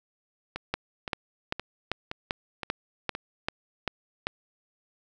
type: two click trains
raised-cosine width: 0.3 ms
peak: -17 / -11 dBFS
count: 6 / 10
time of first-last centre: 0.56-3.151 / 0.74-4.269 s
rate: 1.93 / 2.55 Hz
effects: none